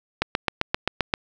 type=click train; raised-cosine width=0.3 ms; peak=-4 dBFS; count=8; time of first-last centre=0.22-1.139 s; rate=7.62 Hz; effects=none